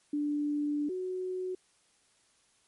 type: tone pair in turn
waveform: sine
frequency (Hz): 293.7 / 369.2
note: D4 / F#4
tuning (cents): 0 / -4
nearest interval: major third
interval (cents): 396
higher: second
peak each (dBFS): -28 / -32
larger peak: first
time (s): 0.13-0.89 / 0.89-1.55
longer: first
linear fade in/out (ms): 5
effects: white hiss -68 dBFS RMS until 2.67 s + MP3 48 kbps